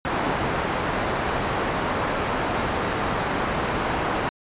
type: low-pass noise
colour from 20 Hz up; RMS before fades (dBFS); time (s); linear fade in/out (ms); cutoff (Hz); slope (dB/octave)
white; -25; 0.05-4.29; 0; 1200; 12
effects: resampled to 8000 Hz